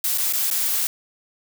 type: noise with dropouts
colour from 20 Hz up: blue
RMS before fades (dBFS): -22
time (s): 0.04-0.87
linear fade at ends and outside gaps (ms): 1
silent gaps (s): 0.176-0.182 / 0.326-0.334 / 0.502-0.511
effects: none